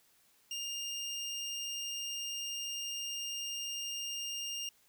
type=tone; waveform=25% pulse; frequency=2811 Hz; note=F7; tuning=11 cents sharp; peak=-33 dBFS; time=0.51-4.69 s; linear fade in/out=2 ms; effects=white hiss -68 dBFS RMS until 4.88 s